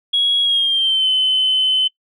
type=tone with pitch glide; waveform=sine; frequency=3322 to 3046 Hz; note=G#7 to F#7; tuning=0 to +50 cents; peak=-12 dBFS; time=0.13-1.88 s; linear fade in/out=10 ms; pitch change=-150 cents; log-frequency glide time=0.42-1.09 s; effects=noise-tail reverb RT60 0.1 s tail -20 dB re dry + tanh soft clip ceiling -8 dBFS